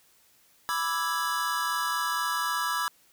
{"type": "chord", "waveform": "square", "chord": "E dominant seventh", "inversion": "second", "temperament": "equal", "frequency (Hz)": [987.8, 1174.7, 1318.5, 1661.2], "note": ["B5", "D6", "E6", "G#6"], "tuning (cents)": [0, 0, 0, 0], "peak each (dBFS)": -33, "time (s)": [0.69, 2.88], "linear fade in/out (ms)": 0, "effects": ["white hiss -62 dBFS RMS until 3.12 s"]}